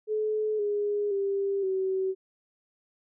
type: tone with pitch steps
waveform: sine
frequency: 429.5 / 412.2 / 395.7 / 379.8 Hz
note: A4 / G#4 / G4 / F#4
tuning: -42 / -13 / +16 / +45 cents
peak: -25 dBFS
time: 0.07-2.15 s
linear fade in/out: 50 ms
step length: 520 ms
effects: none